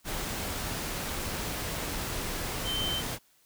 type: tone in noise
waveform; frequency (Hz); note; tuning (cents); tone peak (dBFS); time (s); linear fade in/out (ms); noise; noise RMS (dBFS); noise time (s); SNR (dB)
sine; 3097; G7; -22; -30; 2.64-3.03; 50; pink; -34; 0.04-3.19; +1
effects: white hiss -65 dBFS RMS until 3.45 s